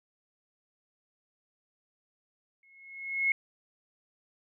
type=tone with exponential growth; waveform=sine; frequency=2173 Hz; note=C#7; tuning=35 cents flat; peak=-21 dBFS; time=2.63-3.32 s; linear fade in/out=2 ms; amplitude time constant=150 ms; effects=none